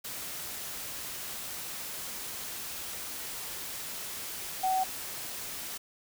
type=tone in noise; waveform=sine; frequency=754 Hz; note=F#5; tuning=32 cents sharp; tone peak=-25 dBFS; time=4.63-4.84 s; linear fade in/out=10 ms; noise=white; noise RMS=-39 dBFS; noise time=0.04-5.78 s; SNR=+11 dB; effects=none